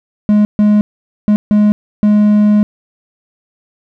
triangle tone bursts at uneven times, 209.2 Hz, G#3, 13 cents sharp, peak -4 dBFS, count 5, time 0.29-0.45 / 0.59-0.81 / 1.28-1.36 / 1.51-1.72 / 2.03-2.63 s, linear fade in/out 0 ms, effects none

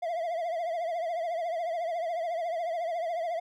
triangle tone with vibrato, 675 Hz, E5, 41 cents sharp, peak -27 dBFS, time 0.02-3.4 s, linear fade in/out 10 ms, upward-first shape triangle, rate 14 Hz, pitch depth 110 cents each way, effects none

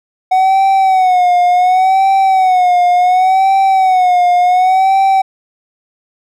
triangle tone with vibrato, 743 Hz, F#5, 7 cents sharp, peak -5 dBFS, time 0.31-5.22 s, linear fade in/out 10 ms, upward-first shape sine, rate 0.69 Hz, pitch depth 76 cents each way, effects none

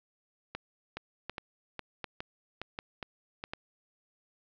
two click trains, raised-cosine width 0.3 ms, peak -20 / -21 dBFS, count 5 / 7, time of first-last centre 0.55-3.535 / 0.97-3.439 s, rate 1.34 / 2.43 Hz, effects low-pass 5000 Hz 12 dB/octave + 10-bit

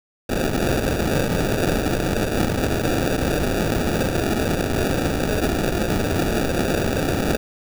violet noise with sample-and-hold, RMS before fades -21 dBFS, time 0.29-7.37 s, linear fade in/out 5 ms, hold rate 1050 Hz, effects none

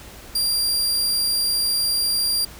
sawtooth tone, 4762 Hz, D8, 23 cents sharp, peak -16 dBFS, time 0.35-2.45 s, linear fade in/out 5 ms, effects added 60 Hz sine -46 dBFS peak until 2.59 s + pink hiss -42 dBFS RMS until 2.59 s

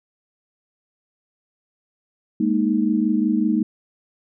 sine chord, Ab suspended second, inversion none, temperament equal, 207.7 / 233.1 / 311.1 Hz, Ab3 / Bb3 / Eb4, 0 / 0 / 0 cents, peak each -21 dBFS, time 2.4-3.63 s, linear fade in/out 5 ms, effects none

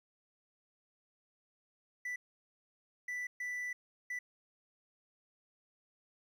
triangle tone bursts at uneven times, 1978 Hz, B6, 2 cents sharp, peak -35 dBFS, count 4, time 2.05-2.16 / 3.08-3.27 / 3.4-3.73 / 4.1-4.19 s, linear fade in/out 5 ms, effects 12-bit

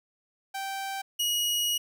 sawtooth tone pair in turn, 780 / 2900 Hz, G5 / F#7, -9 / -35 cents, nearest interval octave + major seventh, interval 2274 cents, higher second, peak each -28 / -22 dBFS, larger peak second, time 0.54-1.02 / 1.19-1.78 s, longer second, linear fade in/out 10 ms, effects none

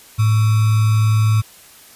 sine tone with sample-and-hold, 108.5 Hz, A2, 24 cents flat, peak -11 dBFS, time 0.18-1.42 s, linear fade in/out 20 ms, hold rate 1225 Hz, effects white hiss -44 dBFS RMS until 1.95 s + resampled to 32000 Hz

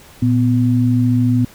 sine tone pair together, 116.21 / 249.4 Hz, A#2 / B3, -5 / +17 cents, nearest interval octave + minor second, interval 1322 cents, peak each -14 dBFS, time 0.22-1.45 s, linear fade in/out 5 ms, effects pink hiss -43 dBFS RMS until 1.54 s

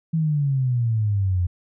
sine exponential sweep, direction down, 164.81 to 86.9 Hz, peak -18 dBFS, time 0.13-1.47 s, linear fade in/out 10 ms, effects none

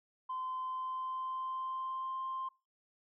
sine tone with pitch glide, 1031 to 1050.8 Hz, C6 to C6, -26 to +7 cents, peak -35 dBFS, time 0.29-2.49 s, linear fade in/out 10 ms, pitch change +33 cents, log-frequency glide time 0.58-2.23 s, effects noise-tail reverb RT60 0.3 s tail -23 dB re dry + tanh soft clip ceiling -32 dBFS

